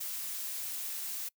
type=noise; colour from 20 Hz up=blue; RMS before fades=-38 dBFS; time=0-1.29 s; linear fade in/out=10 ms; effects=noise-tail reverb RT60 0.1 s tail -24 dB re dry